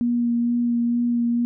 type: tone with vibrato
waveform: sine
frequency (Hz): 238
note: A#3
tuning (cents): +36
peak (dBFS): -18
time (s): 0.01-1.45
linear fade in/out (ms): 0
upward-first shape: sine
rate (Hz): 2.2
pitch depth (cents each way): 14
effects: none